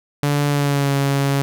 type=tone with pitch glide; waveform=sawtooth; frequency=144.6 to 139.19 Hz; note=D3 to C#3; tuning=-27 to +7 cents; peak=-12 dBFS; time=0.23-1.42 s; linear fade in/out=0 ms; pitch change=-66 cents; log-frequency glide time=0.49-0.93 s; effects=none